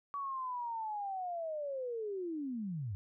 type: linear sweep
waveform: sine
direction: down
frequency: 1140 to 90 Hz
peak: -36 dBFS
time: 0.14-2.95 s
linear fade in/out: 0 ms
effects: none